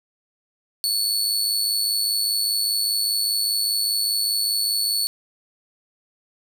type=tone with amplitude modulation; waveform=sawtooth; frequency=4435 Hz; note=C#8; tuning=in tune; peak=-15 dBFS; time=0.84-5.07 s; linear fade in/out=0 ms; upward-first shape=sine; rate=105 Hz; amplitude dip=50%; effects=none